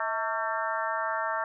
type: harmonic tone with a mistuned harmonic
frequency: 225.2 Hz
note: A3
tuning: 40 cents sharp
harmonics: 3 / 4 / 5 / 6 / 7 / 8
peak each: -34 / -33 / -34 / -34 / -36 / -37 dBFS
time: 0-1.44 s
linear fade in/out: 2 ms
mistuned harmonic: 3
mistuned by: -77 cents
effects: none